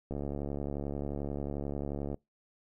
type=click train; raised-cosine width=2 ms; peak=-23 dBFS; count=146; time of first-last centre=0.11-2.144 s; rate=71.3 Hz; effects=noise-tail reverb RT60 0.2 s tail -25 dB re dry